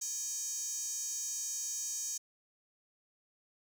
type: tone with high-pass filter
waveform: square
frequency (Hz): 346.3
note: F4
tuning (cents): -15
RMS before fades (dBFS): -38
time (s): 0.01-2.18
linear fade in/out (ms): 10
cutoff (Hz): 6500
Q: 8.3
effects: none